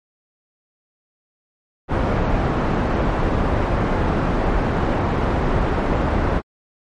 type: low-pass noise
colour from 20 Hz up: pink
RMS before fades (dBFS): -19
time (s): 1.88-6.42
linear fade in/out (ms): 50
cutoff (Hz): 1200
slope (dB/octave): 12
effects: MP3 48 kbps